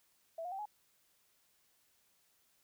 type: tone with pitch steps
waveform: sine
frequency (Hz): 659 / 714.5 / 774.7 / 839.9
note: E5 / F5 / G5 / G#5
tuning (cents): -1 / +39 / -21 / +19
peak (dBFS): -39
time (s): 0.38-0.656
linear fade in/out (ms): 5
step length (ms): 69
effects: white hiss -73 dBFS RMS until 2.63 s